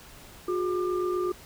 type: tone cluster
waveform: sine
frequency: 360.5 / 408.5 / 1196 Hz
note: F#4 / G#4 / D6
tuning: -45 / -29 / +31 cents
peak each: -26 / -34 / -34 dBFS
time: 0.48-1.32 s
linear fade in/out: 5 ms
effects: pink hiss -49 dBFS RMS until 1.45 s